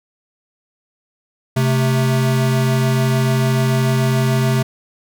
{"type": "tone pair together", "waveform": "square", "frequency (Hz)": [130.81, 220.3], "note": ["C3", "A3"], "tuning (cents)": [0, 2], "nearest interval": "major sixth", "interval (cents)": 902, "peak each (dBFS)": [-15, -22], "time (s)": [1.56, 4.63], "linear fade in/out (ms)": 10, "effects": []}